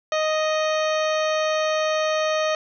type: harmonic tone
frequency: 622.3 Hz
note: D#5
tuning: in tune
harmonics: 1 / 2 / 3 / 4 / 5 / 6 / 7 / 9 / 10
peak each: -21 / -27 / -31 / -33 / -35 / -37 / -38 / -40 / -41 dBFS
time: 0.12-2.55 s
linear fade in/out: 2 ms
effects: none